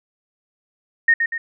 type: tone with echo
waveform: sine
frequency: 1848 Hz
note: A#6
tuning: 16 cents flat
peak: -10 dBFS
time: 1.08-1.14 s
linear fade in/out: 5 ms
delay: 120 ms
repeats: 2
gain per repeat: -6 dB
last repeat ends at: 1.38 s
effects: none